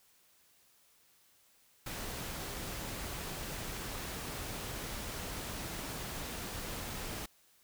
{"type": "noise", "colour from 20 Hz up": "pink", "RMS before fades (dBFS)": -41, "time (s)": [1.86, 7.26], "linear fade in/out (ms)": 5, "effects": ["white hiss -67 dBFS RMS until 7.63 s"]}